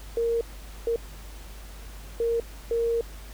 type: tone bursts at uneven times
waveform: sine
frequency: 464.2 Hz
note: A#4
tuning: 7 cents flat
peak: -22 dBFS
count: 4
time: 0.17-0.41 / 0.87-0.96 / 2.2-2.4 / 2.71-3.01 s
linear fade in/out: 2 ms
effects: added 50 Hz sine -40 dBFS peak until 3.33 s + pink hiss -48 dBFS RMS until 3.33 s